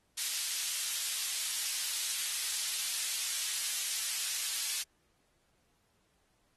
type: high-pass noise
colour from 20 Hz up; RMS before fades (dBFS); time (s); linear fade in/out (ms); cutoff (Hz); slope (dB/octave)
pink; -35; 0.17-4.83; 10; 3600; 12
effects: pink hiss -74 dBFS RMS until 6.56 s + AAC 32 kbps

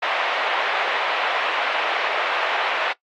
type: band-pass noise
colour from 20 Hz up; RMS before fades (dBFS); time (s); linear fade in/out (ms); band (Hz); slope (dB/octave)
pink; -23; 0.02-2.93; 10; 610 to 3000; 24
effects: noise-tail reverb RT60 0.1 s tail -19 dB re dry + AAC 48 kbps

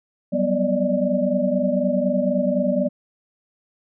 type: tone cluster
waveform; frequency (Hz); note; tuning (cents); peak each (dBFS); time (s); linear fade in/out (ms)
sine; 186.2 / 195.9 / 247.5 / 583 / 607; F#3 / G3 / B3 / D5 / D#5; +11 / -1 / +4 / -13 / -43; -26 / -25 / -23 / -22 / -27; 0.32-2.89; 20
effects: none

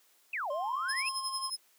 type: exponential two-way sweep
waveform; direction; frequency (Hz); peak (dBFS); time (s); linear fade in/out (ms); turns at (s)
sine; down then up; 2737 to 554.4 to 2737; -32; 0.33-1.09; 5; 0.51
type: tone with pitch glide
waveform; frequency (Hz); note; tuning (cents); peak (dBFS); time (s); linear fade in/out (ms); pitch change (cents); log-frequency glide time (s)
triangle; 1054 to 1065; C6 to C6; +12 to +30; -35; 0.5-1.5; 5; +18; 0.75-0.92
type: tone with tremolo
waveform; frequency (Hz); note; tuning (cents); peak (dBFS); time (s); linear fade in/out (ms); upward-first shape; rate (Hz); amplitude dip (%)
30% pulse; 5130; E8; -48; -28; 0.88-1.57; 20; sine; 11; 80
effects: white hiss -66 dBFS RMS until 1.78 s + high-pass 300 Hz 12 dB/octave

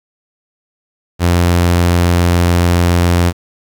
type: tone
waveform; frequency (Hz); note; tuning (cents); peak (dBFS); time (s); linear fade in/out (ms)
sawtooth; 87.1; F2; -4; -5; 1.19-3.33; 50
effects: 7-bit

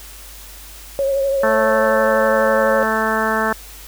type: tone with vibrato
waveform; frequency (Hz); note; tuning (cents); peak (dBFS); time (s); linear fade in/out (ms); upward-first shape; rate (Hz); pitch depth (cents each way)
sine; 548; C#5; -20; -15; 0.99-2.83; 0; triangle; 12; 39
type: harmonic tone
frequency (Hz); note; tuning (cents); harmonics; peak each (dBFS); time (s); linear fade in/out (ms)
220; A3; 0; 1 / 2 / 3 / 4 / 5 / 6 / 7 / 8; -24 / -24 / -24 / -24 / -24 / -24 / -24 / -24; 1.43-3.53; 5
effects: added 50 Hz sine -39 dBFS peak until 3.87 s + white hiss -39 dBFS RMS until 3.87 s

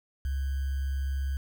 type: tone with sample-and-hold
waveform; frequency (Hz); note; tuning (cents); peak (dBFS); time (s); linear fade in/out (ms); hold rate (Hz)
sine; 67.9; C#2; -35; -27; 0.25-1.37; 0; 1575
effects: none

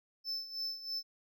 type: tone with tremolo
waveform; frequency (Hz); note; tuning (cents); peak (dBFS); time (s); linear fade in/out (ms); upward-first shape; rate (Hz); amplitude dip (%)
triangle; 5274; E8; 0; -33; 0.24-1.03; 50; sine; 3.1; 75
effects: none

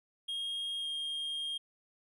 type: tone with pitch glide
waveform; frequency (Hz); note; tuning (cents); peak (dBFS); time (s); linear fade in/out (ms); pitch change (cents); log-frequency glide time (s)
triangle; 3249 to 3225; G#7 to G7; -39 to +48; -33; 0.28-1.58; 10; -13; 0.79-0.87
effects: none

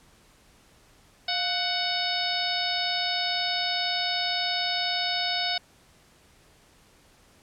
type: harmonic tone with a mistuned harmonic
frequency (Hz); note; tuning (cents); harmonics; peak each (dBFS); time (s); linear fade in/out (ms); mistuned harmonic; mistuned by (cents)
743; F#5; +7; 1 / 2 / 3 / 4 / 5 / 6 / 7; -32 / -35 / -34 / -34 / -30 / -33 / -33; 1.28-5.58; 5; 1; -84
effects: pink hiss -58 dBFS RMS until 7.42 s + low-pass 11000 Hz 12 dB/octave

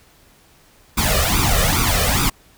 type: noise with flanger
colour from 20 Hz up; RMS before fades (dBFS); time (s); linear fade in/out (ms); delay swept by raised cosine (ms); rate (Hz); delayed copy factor
pink; -17; 0.97-2.3; 10; 0.82 to 1.68; 2.4; +0.9
effects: pink hiss -52 dBFS RMS until 2.57 s

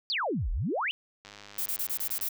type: exponential two-way sweep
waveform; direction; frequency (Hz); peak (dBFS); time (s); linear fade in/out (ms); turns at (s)
sine; down then up; 4978 to 34.65 to 3142; -27; 0.1-0.91; 0; 0.51
type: click train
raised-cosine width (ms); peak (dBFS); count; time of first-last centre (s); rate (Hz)
0.2; -29; 105; 1.25-2.27; 102
type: noise bursts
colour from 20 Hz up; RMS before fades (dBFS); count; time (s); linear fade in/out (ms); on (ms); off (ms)
violet; -31; 7; 1.58-2.289; 5; 79; 26
effects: none

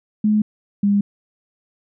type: tone pair in turn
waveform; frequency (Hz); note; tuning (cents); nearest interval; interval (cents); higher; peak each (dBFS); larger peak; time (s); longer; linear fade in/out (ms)
sine; 212.4 / 202.2; G#3 / G#3; +39 / -46; minor second; 85; first; -13; neither; 0.24-0.42 / 0.83-1.01; neither; 5
effects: none

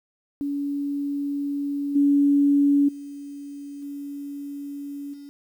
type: tone with level steps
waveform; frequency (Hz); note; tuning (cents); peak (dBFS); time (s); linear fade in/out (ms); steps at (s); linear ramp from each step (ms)
sine; 284.1; C#4; +43; -24 / -15 / -34 / -31 / -38; 0.41-5.29; 0; 1.95 / 2.88 / 3.82 / 5.13; 10
effects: 9-bit

